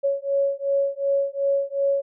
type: beating tone pair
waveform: sine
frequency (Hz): 554.4 / 557.1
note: C#5 / C#5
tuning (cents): 0 / +9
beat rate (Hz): 2.7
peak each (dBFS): -23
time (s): 0.03-2.02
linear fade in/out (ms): 20
effects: none